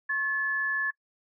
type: tone pair together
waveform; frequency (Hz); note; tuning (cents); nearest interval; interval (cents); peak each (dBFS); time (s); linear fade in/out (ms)
sine; 1085.4 / 1723; C#6 / A6; -37 / -37; minor sixth; 800; -37 / -25; 0.09-0.91; 10
effects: noise-tail reverb RT60 0.1 s tail -24 dB re dry